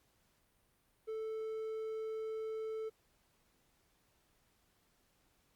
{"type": "tone", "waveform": "triangle", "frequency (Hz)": 440, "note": "A4", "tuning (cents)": 0, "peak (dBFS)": -36, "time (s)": [1.07, 2.9], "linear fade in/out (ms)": 20, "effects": ["pink hiss -74 dBFS RMS until 5.55 s", "Opus 48 kbps"]}